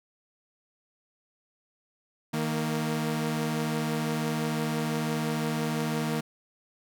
sawtooth tone pair together, 156.7 / 232.1 Hz, D#3 / A#3, +13 / -7 cents, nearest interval perfect fifth, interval 680 cents, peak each -26 dBFS, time 2.33-6.21 s, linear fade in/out 10 ms, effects none

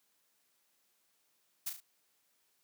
blue noise with echo, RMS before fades -36 dBFS, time 1.66-1.7 s, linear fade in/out 10 ms, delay 35 ms, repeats 3, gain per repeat -6 dB, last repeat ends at 1.805 s, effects white hiss -75 dBFS RMS until 2.63 s + high-pass 150 Hz 12 dB/octave

